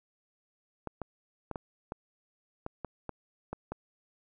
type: clicks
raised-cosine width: 1 ms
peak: -22 dBFS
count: 10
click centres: 0.873 / 1.017 / 1.513 / 1.558 / 1.921 / 2.664 / 2.847 / 3.093 / 3.53 / 3.72 s
effects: none